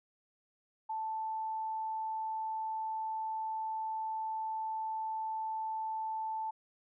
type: tone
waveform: sine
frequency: 880 Hz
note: A5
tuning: in tune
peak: -34 dBFS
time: 0.89-6.51 s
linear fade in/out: 10 ms
effects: none